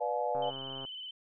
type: chord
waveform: sine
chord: B diminished seventh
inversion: none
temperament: just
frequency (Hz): 493.9 / 592.7 / 711.2 / 853.4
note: B4 / D5 / F5 / Ab5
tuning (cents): 0 / +16 / +31 / +47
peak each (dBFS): -35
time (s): 0-0.51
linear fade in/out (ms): 20
type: click train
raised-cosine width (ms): 1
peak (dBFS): -31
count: 68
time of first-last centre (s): 0.35-0.85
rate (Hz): 134
type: tone with vibrato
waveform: sine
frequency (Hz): 3035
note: F#7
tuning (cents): +43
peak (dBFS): -40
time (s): 0.42-1.11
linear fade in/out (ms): 5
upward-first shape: square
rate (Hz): 18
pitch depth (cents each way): 30
effects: none